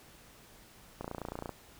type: click train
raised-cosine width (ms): 1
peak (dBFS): -24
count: 15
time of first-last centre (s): 1.01-1.493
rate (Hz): 29
effects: pink hiss -57 dBFS RMS until 1.79 s